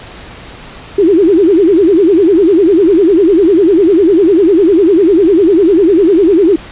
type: tone with vibrato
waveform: sine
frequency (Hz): 362.5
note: F#4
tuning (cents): -35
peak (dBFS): -4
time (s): 0.98-6.56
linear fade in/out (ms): 5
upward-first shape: sine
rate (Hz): 10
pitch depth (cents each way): 240
effects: pink hiss -31 dBFS RMS until 6.71 s + resampled to 8000 Hz